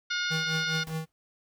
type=harmonic tone; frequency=717 Hz; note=F5; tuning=45 cents sharp; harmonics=2 / 3 / 4 / 5 / 6 / 7 / 8; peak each=-30 / -37 / -39 / -35 / -38 / -40 / -41 dBFS; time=0.1-0.84 s; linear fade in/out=10 ms
type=tone with tremolo; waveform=square; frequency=159.6 Hz; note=D#3; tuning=44 cents sharp; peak=-29 dBFS; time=0.3-1.06 s; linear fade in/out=20 ms; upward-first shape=triangle; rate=4.9 Hz; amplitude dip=90%
type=noise with exponential decay; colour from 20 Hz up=pink; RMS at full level=-42 dBFS; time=0.87-1.12 s; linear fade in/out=0 ms; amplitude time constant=53 ms
effects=none